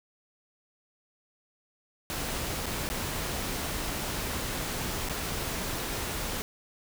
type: noise with dropouts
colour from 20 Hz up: pink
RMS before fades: -33 dBFS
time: 2.1-6.42 s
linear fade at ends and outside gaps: 0 ms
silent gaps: 2.658-2.664 / 2.89-2.9 / 5.088-5.096 s
effects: none